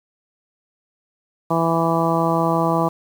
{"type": "harmonic tone", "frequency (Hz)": 165.5, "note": "E3", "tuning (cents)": 7, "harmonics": [1, 2, 3, 4, 5, 6, 7], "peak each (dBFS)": [-22, -23, -25, -23, -25, -24, -25], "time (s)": [1.5, 2.89], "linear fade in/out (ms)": 10, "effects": ["7-bit"]}